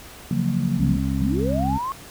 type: chord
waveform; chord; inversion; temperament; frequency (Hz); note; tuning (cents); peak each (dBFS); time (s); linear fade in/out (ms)
sine; Gb major seventh; second; just; 138.75 / 173.43 / 185 / 231.2; Db3 / F3 / Gb3 / Bb3; +2 / -12 / 0 / -14; -25; 0.31-0.97; 2
type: harmonic tone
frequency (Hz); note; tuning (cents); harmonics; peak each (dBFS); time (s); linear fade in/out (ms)
67; C2; +42; 1 / 2 / 3 / 4; -26 / -26 / -26 / -26; 0.79-1.78; 10
type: linear sweep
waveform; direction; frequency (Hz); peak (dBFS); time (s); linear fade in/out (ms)
sine; up; 155.56 to 1108.7; -24; 1.21-1.92; 0
effects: pink hiss -42 dBFS RMS until 2.1 s